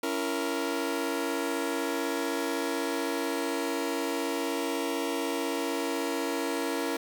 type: chord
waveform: sawtooth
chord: A# diminished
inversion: first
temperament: just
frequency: 279.7 / 335.6 / 466.2 Hz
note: C#4 / E4 / A#4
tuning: +16 / +31 / 0 cents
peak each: -29 dBFS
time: 0.03-6.97 s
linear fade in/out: 5 ms
effects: 8-bit